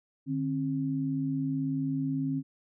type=tone pair together; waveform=sine; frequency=150 / 268.4 Hz; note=D3 / C4; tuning=+37 / +44 cents; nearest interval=minor seventh; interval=1007 cents; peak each=-32 / -29 dBFS; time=0.26-2.43 s; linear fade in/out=50 ms; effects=none